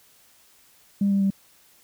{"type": "tone with pitch steps", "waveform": "sine", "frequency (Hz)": [200, 197.7, 195.43], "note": ["G3", "G3", "G3"], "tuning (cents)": [35, 15, -5], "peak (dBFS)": -17, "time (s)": [1.01, 1.304], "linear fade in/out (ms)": 5, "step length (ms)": 98, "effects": ["tanh soft clip ceiling -14 dBFS", "white hiss -57 dBFS RMS until 1.83 s"]}